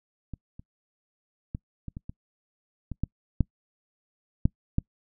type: clicks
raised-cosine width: 5 ms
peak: -24 / -30 / -19 / -24 / -24 / -24 / -21 / -14 / -9 / -8 / -11 dBFS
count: 11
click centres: 0.337 / 0.595 / 1.549 / 1.883 / 1.969 / 2.095 / 2.917 / 3.036 / 3.407 / 4.455 / 4.784 s
effects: noise-tail reverb RT60 0.1 s tail -26 dB re dry